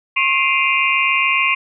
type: tone cluster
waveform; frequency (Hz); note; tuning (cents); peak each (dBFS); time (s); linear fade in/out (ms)
sine; 1077 / 2094 / 2360 / 2507 / 2769; C6 / C7 / D7 / D#7 / F7; +50 / +1 / +8 / +12 / -15; -20; 0.16-1.55; 10
effects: none